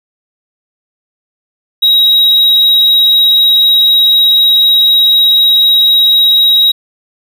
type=tone; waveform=triangle; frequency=3821 Hz; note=A#7; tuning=42 cents sharp; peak=-3 dBFS; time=1.82-6.72 s; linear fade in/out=10 ms; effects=none